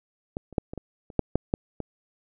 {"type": "clicks", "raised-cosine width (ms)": 2, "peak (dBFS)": [-17, -30, -9, -22, -21, -29, -7, -8, -9, -18], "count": 10, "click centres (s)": [0.369, 0.527, 0.582, 0.735, 0.777, 1.102, 1.193, 1.356, 1.539, 1.803], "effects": []}